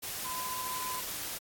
sine tone in noise, 1015 Hz, B5, 47 cents sharp, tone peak -37 dBFS, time 0.24-1.01 s, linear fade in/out 20 ms, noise white, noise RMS -38 dBFS, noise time 0.02-1.39 s, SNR -2 dB, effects AAC 64 kbps

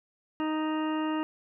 harmonic tone, 311.1 Hz, D#4, in tune, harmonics 1 / 2 / 3 / 4 / 5 / 6 / 8 / 9, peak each -28 / -39 / -36 / -39 / -47 / -44 / -53 / -44 dBFS, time 0.4-1.23 s, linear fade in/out 0 ms, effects none

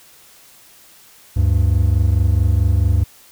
triangle tone pair together, 73.42 / 98 Hz, D2 / G2, 0 / 0 cents, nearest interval perfect fourth, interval 500 cents, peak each -13 dBFS, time 1.36-3.04 s, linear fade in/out 10 ms, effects white hiss -47 dBFS RMS until 3.31 s

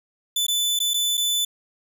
sawtooth tone with dropouts, 3500 Hz, A7, 10 cents flat, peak -17 dBFS, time 0.36-1.45 s, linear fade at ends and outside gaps 5 ms, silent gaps 0.467-0.482 / 0.791-0.801 / 0.936-0.941 / 1.172-1.176 s, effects none

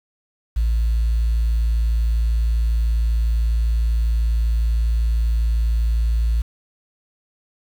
sine tone, 56.3 Hz, A1, 40 cents sharp, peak -14 dBFS, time 0.56-6.42 s, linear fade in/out 10 ms, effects tanh soft clip ceiling -13 dBFS + 7-bit

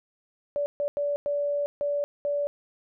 sine tone bursts at uneven times, 577 Hz, D5, 31 cents flat, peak -24 dBFS, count 6, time 0.56-0.66 / 0.8-0.88 / 0.97-1.16 / 1.26-1.66 / 1.81-2.04 / 2.25-2.47 s, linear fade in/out 0 ms, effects none

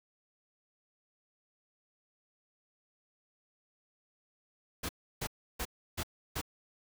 pink noise bursts, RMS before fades -36 dBFS, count 5, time 4.83-6.415 s, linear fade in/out 10 ms, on 61 ms, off 320 ms, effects none

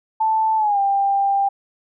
sine tone with pitch glide, 880 to 793.1 Hz, A5 to G5, 0 to +20 cents, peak -15 dBFS, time 0.2-1.49 s, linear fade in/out 10 ms, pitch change -180 cents, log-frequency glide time 0.57-0.79 s, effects none

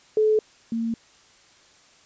sine tone pair in turn, 431.5 / 228.6 Hz, A4 / A#3, -34 / -34 cents, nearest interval major seventh, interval 1100 cents, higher first, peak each -16 / -23 dBFS, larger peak first, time 0.17-0.39 / 0.72-0.94 s, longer neither, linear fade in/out 2 ms, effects white hiss -55 dBFS RMS until 2.05 s + resampled to 16000 Hz

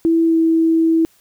sine tone with pitch glide, 329.6 to 326 Hz, E4 to E4, 0 to -19 cents, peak -11 dBFS, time 0.05-1.05 s, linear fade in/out 0 ms, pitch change -19 cents, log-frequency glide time 0.25-0.36 s, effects white hiss -55 dBFS RMS until 1.2 s

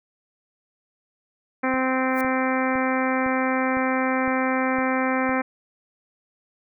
harmonic tone, 260 Hz, C4, 11 cents flat, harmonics 1 / 2 / 3 / 4 / 5 / 6 / 7 / 8 / 9, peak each -24 / -27 / -29 / -30 / -31 / -32 / -32 / -33 / -34 dBFS, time 1.63-5.42 s, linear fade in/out 10 ms
click train, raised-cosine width 3 ms, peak -26 dBFS, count 8, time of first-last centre 1.74-5.293 s, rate 1.97 Hz
violet noise with exponential growth, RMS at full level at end -33 dBFS, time 2.09-2.21 s, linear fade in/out 2 ms, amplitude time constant 24 ms
effects none

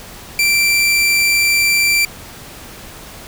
sawtooth tone, 2349 Hz, D7, in tune, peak -8 dBFS, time 0.39-2.05 s, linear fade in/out 2 ms, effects pink hiss -35 dBFS RMS until 3.27 s

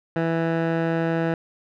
15% pulse tone with low-pass filter, 164.81 Hz, E3, in tune, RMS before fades -23 dBFS, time 0.16-1.34 s, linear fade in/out 2 ms, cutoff 1700 Hz, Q 0.99, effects none

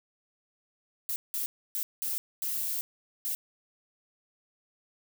violet noise bursts at uneven times, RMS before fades -32 dBFS, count 6, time 1.09-1.16 / 1.34-1.46 / 1.75-1.83 / 2.02-2.18 / 2.42-2.81 / 3.25-3.35 s, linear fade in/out 0 ms, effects none

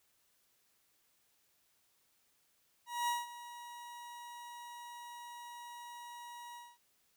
40% pulse tone with ADSR envelope, 957 Hz, A#5, 45 cents sharp, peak -30 dBFS, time 2.86-6.78 s, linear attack 220 ms, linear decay 180 ms, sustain -16 dB, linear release 230 ms, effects white hiss -74 dBFS RMS until 7.16 s

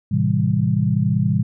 sine chord, A minor seventh, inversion none, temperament equal with one note detuned, 110 / 130.81 / 161.14 / 196 Hz, A2 / C3 / E3 / G3, 0 / 0 / -39 / 0 cents, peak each -21 dBFS, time 0.11-1.43 s, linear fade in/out 10 ms, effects none

